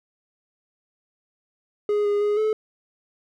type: tone with pitch steps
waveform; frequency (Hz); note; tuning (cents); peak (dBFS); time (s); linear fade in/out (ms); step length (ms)
triangle; 415.6 / 410.2 / 415.3 / 432.3; G#4 / G#4 / G#4 / A4; +1 / -21 / 0 / -31; -17; 1.89-2.53; 2; 160
effects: none